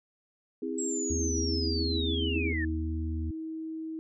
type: chord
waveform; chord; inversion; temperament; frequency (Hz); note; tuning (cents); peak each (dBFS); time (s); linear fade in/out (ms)
sine; C augmented; none; just; 261.6 / 327 / 408.8; C4 / E4 / G#4; 0 / -14 / -27; -35; 0.62-2.53; 5
type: linear sweep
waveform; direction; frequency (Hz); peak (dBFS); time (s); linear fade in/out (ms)
sine; down; 7740 to 1730; -32; 0.78-2.65; 5
type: harmonic tone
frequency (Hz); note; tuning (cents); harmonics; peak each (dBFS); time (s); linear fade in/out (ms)
80; D#2; +49; 1 / 3 / 4; -30 / -40 / -42; 1.1-3.31; 5
type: tone with pitch glide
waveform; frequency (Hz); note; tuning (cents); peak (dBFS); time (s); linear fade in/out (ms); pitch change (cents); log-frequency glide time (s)
sine; 317.4 to 319.6; D#4 to D#4; +35 to +47; -34; 2.36-3.99; 0; +12; 2.71-2.88
effects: none